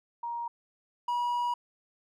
sine / triangle tone pair in turn, 942 / 965.7 Hz, A#5 / B5, +18 / -39 cents, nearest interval unison, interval 43 cents, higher second, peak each -32 / -25 dBFS, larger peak second, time 0.23-0.48 / 1.08-1.54 s, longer second, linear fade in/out 5 ms, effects none

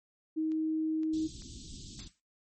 sine tone, 315.5 Hz, D#4, 24 cents sharp, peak -28 dBFS, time 0.36-1.28 s, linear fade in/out 20 ms
clicks, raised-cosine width 0.2 ms, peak -38 dBFS, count 3, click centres 0.519 / 1.033 / 1.421 s
pink band-stop noise, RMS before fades -46 dBFS, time 1.13-2.08 s, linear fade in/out 5 ms, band 340 to 3300 Hz, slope 48 dB/octave
blue noise with exponential decay, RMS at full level -38 dBFS, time 1.99-2.2 s, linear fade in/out 1 ms, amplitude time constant 45 ms
effects noise-tail reverb RT60 0.2 s tail -17 dB re dry + MP3 32 kbps

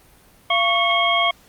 sine tone cluster, 688 / 1116 / 2187 / 3233 Hz, F5 / C#6 / C#7 / G#7, -26 / +11 / -24 / -47 cents, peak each -21 dBFS, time 0.5-1.31 s, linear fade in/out 5 ms, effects pink hiss -52 dBFS RMS until 1.48 s + Opus 32 kbps

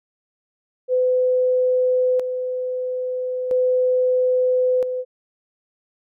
sine tone with tremolo, 506 Hz, B4, 42 cents sharp, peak -15 dBFS, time 0.88-5.05 s, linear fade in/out 50 ms, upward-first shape square, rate 0.38 Hz, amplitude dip 55%, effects none

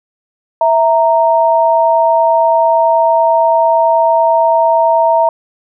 sine tone pair together, 657 / 928 Hz, E5 / A#5, -6 / -8 cents, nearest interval tritone, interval 598 cents, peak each -10 dBFS, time 0.61-5.29 s, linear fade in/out 2 ms, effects none

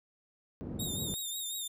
pink band-pass noise, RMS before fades -39 dBFS, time 0.61-1.14 s, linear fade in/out 0 ms, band 100 to 280 Hz, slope 12 dB/octave
15% pulse tone with vibrato, 3686 Hz, A#7, 20 cents flat, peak -29 dBFS, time 0.79-1.68 s, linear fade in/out 10 ms, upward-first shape sine, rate 5.5 Hz, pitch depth 57 cents each way
effects none

